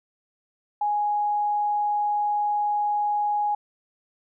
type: tone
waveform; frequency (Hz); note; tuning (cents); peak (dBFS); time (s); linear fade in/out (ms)
sine; 830.6; G#5; 0; -21; 0.81-3.55; 5
effects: none

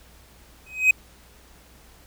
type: tone with exponential growth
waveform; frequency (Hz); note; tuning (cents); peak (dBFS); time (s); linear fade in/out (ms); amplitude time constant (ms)
triangle; 2523; D#7; +23; -8; 0.66-0.91; 5; 53
effects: added 60 Hz sine -53 dBFS peak until 2.06 s + pink hiss -53 dBFS RMS until 2.06 s

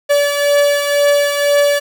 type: beating tone pair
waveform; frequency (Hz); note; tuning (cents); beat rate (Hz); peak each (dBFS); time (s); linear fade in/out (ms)
45% pulse; 575 / 577; D5 / D5; -37 / -31; 2; -12 / -18; 0.09-1.8; 20
effects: none

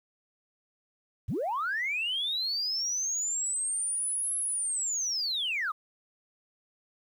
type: linear two-way sweep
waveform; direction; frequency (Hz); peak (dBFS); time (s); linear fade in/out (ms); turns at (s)
sine; up then down; 61.74 to 11000 to 1145; -27; 1.28-5.72; 10; 4.37
effects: tanh soft clip ceiling -24 dBFS + 10-bit

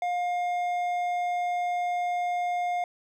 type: tone with hard clipping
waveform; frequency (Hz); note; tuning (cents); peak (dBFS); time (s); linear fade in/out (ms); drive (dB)
triangle; 710; F5; +28; -27; 0.02-2.84; 2; 10
effects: none

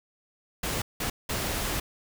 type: noise bursts at uneven times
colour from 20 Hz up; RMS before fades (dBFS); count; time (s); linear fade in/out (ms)
pink; -30; 3; 0.63-0.82 / 1-1.1 / 1.29-1.8; 5
effects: none

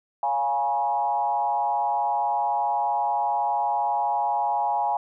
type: tone with frequency modulation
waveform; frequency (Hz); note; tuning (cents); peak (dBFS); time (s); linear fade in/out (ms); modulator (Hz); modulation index
sine; 830.6; G#5; 0; -21; 0.23-4.97; 2; 131; 1
effects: none

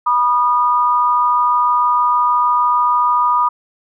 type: tone pair together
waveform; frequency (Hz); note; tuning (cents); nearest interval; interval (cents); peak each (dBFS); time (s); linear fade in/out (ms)
sine; 977 / 1223.5; B5 / D#6; -19 / -29; major third; 390; -14; 0.06-3.49; 10
effects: none

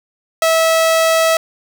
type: tone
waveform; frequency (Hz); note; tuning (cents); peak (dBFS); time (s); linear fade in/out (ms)
sawtooth; 650; E5; -24; -7; 0.42-1.37; 2
effects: none

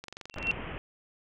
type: click train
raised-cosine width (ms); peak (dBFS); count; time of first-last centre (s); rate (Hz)
0.2; -24; 12; 0.04-0.514; 23.2
type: tone with exponential growth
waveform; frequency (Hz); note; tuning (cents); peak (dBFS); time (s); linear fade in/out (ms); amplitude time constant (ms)
sine; 2722; F7; -45; -21; 0.31-0.51; 1; 43
type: low-pass noise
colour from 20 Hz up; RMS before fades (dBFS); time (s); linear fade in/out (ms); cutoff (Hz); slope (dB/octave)
pink; -39; 0.36-0.78; 0; 3100; 96
effects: none

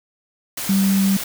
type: tone in noise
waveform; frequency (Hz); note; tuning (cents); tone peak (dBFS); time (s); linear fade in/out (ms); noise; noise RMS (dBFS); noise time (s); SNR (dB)
sine; 194.7; G3; -12; -14; 0.69-1.17; 5; white; -27; 0.57-1.24; +10
effects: none

